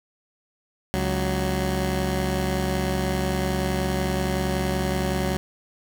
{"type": "tone pair together", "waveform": "15% pulse", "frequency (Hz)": [70.59, 186.4], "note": ["C#2", "F#3"], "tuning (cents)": [32, 13], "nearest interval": "octave + perfect fourth", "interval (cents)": 1681, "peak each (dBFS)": -19, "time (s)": [0.94, 5.37], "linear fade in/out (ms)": 0, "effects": []}